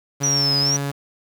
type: tone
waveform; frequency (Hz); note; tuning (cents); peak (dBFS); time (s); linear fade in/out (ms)
sawtooth; 140.8; C#3; +27; -19; 0.2-0.92; 20
type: exponential two-way sweep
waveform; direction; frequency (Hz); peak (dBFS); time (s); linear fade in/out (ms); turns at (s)
sine; down then up; 5900 to 4952 to 5900; -17; 0.23-0.77; 10; 0.59
effects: 7-bit